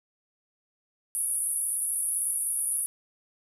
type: band-pass noise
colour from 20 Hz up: pink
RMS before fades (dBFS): -29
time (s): 1.15-2.86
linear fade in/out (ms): 0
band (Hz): 9700 to 11000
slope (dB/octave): 96
effects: none